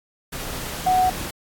sine tone in noise, 740 Hz, F#5, in tune, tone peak -15 dBFS, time 0.86-1.1 s, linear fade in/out 10 ms, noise pink, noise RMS -31 dBFS, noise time 0.32-1.31 s, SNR +13 dB, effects AAC 64 kbps

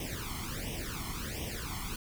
pink noise with flanger, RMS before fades -38 dBFS, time 0-1.96 s, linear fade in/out 2 ms, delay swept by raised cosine 0.34 to 0.95 ms, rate 1.4 Hz, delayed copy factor +0.9, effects none

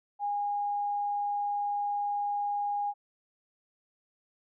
sine tone, 818 Hz, G#5, 26 cents flat, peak -28 dBFS, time 0.19-2.94 s, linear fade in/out 50 ms, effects none

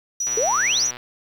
sine tone with tremolo, 5860 Hz, F#8, 18 cents flat, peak -20 dBFS, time 0.2-0.91 s, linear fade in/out 5 ms, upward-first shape triangle, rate 18 Hz, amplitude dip 30%
click train, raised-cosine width 0.3 ms, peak -19 dBFS, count 87, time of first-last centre 0.27-0.969 s, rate 123 Hz
sine exponential sweep, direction up, 414.3 to 6670 Hz, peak -19 dBFS, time 0.37-0.87 s, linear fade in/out 5 ms
effects 7-bit

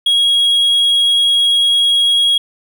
triangle tone, 3303 Hz, G#7, 10 cents flat, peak -8 dBFS, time 0.06-2.38 s, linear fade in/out 5 ms, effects none

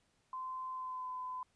sine tone with pitch glide, 1032 to 1013.1 Hz, C6 to B5, -24 to +44 cents, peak -39 dBFS, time 0.33-1.43 s, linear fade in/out 2 ms, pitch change -32 cents, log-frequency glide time 0.72-1.1 s, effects pink hiss -75 dBFS RMS until 1.55 s + resampled to 22050 Hz

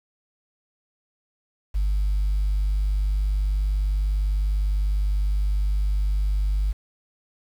sine tone, 49.87 Hz, G1, 30 cents sharp, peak -18 dBFS, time 1.74-6.73 s, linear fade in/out 20 ms, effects tanh soft clip ceiling -17 dBFS + 8-bit

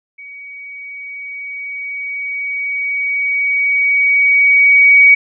sine tone with level ramp, 2258 Hz, C#7, 31 cents sharp, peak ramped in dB -31 to -3 dBFS, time 0.18-5.15 s, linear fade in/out 10 ms, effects none

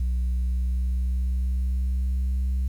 sine tone with pitch glide, 61.74 to 64.36 Hz, B1 to C2, 0 to -28 cents, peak -19 dBFS, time 0-2.68 s, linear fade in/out 5 ms, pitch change +72 cents, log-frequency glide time 0.18-2.44 s, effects tanh soft clip ceiling -21 dBFS + 9-bit

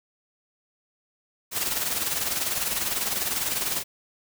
white noise with tremolo, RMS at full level -25 dBFS, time 1.51-3.84 s, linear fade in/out 50 ms, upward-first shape sine, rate 20 Hz, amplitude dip 55%, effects none

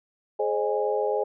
sine tone cluster, 422 / 530 / 612 / 824 Hz, G#4 / C5 / D#5 / G#5, +28 / +22 / -29 / -14 cents, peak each -26 / -28 / -30 / -30 dBFS, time 0.39-1.24 s, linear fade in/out 10 ms, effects none

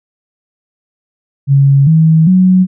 sine tone with pitch steps, 138.59 / 160.12 / 185 Hz, C#3 / D#3 / F#3, 0 / +50 / 0 cents, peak -4 dBFS, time 1.47-2.67 s, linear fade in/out 50 ms, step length 400 ms, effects none

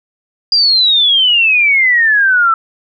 sine exponential sweep, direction down, 4854 to 1314 Hz, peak -7 dBFS, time 0.52-2.54 s, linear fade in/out 2 ms, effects none

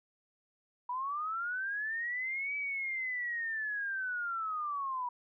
sine linear two-way sweep, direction up then down, 966 to 2300 to 966 Hz, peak -33 dBFS, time 0.89-5.09 s, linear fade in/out 5 ms, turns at 2.56 s, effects none

